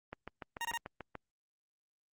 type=click train; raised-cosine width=0.5 ms; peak=-27 dBFS; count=8; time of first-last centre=0.13-1.153 s; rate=6.84 Hz
type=tone bursts; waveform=20% pulse; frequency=932.3 Hz; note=A#5; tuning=in tune; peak=-30 dBFS; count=3; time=0.61-0.774 s; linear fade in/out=0 ms; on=38 ms; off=25 ms
effects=Opus 32 kbps

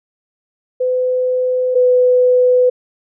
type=tone pair in turn; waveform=sine; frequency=506 / 500.2 Hz; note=B4 / B4; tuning=+42 / +22 cents; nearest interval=unison; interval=20 cents; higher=first; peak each=-13 / -8 dBFS; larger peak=second; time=0.8-1.75 / 1.75-2.7 s; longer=neither; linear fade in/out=10 ms; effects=none

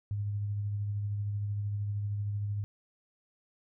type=tone with tremolo; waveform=sine; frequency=102.6 Hz; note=G#2; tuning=21 cents flat; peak=-29 dBFS; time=0.11-2.64 s; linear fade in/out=0 ms; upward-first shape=triangle; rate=13 Hz; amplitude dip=30%; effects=none

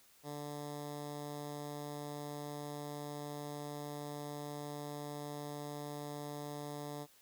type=tone with notch filter; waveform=10% pulse; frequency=146.5 Hz; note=D3; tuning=4 cents flat; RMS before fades=-44 dBFS; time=0.23-7.07 s; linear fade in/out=50 ms; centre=2400 Hz; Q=1.3; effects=white hiss -65 dBFS RMS until 7.21 s

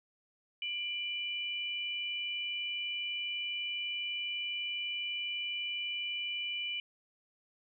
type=tone pair together; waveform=sine; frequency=2372 / 2976 Hz; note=D7 / F#7; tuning=+17 / +9 cents; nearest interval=major third; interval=392 cents; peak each=-38 / -36 dBFS; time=0.62-6.8 s; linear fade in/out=2 ms; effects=none

